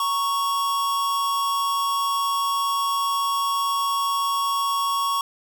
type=tone pair together; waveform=square; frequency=932.3 / 1110.3 Hz; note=A#5 / C#6; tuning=0 / +2 cents; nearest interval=minor third; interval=302 cents; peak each=-32 / -22 dBFS; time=0-5.21 s; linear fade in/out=2 ms; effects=none